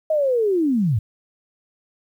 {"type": "linear sweep", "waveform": "sine", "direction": "down", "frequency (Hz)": [640, 93.7], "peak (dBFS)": -16, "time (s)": [0.1, 0.99], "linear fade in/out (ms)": 5, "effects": ["9-bit"]}